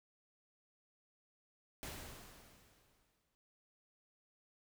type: noise with exponential decay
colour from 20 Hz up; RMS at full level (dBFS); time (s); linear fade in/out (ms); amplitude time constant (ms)
pink; -45; 1.83-3.35; 0; 330
effects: noise-tail reverb RT60 0.4 s tail -26 dB re dry